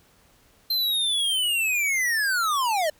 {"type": "linear sweep", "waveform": "square", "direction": "down", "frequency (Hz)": [4156, 586], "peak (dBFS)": -22, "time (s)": [0.7, 2.9], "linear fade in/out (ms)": 5, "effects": ["pink hiss -59 dBFS RMS until 2.99 s"]}